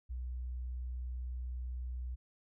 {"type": "tone", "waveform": "sine", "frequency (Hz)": 62, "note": "B1", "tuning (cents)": 7, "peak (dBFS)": -37, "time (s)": [0.09, 2.16], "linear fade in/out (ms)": 20, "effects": []}